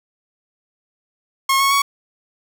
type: tone with pitch steps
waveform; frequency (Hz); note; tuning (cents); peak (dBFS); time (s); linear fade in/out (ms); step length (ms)
sawtooth; 1083 / 1100.7 / 1118.6; C#6 / C#6 / C#6; -41 / -13 / +15; -10; 1.49-1.82; 5; 110
effects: none